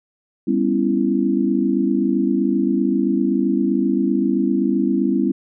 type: chord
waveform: sine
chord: C# half-diminished seventh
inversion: second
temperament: just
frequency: 199.57 / 249.5 / 277.2 / 332.6 Hz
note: G3 / B3 / C#4 / E4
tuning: +31 / +18 / 0 / +16 cents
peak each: -21 dBFS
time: 0.47-5.32 s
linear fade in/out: 10 ms
effects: none